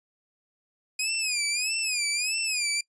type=tone with vibrato; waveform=15% pulse; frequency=2489 Hz; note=D#7; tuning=in tune; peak=-18 dBFS; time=0.99-2.81 s; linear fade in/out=5 ms; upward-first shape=sine; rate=1.6 Hz; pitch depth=130 cents each way; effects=noise-tail reverb RT60 0.1 s tail -24 dB re dry + resampled to 22050 Hz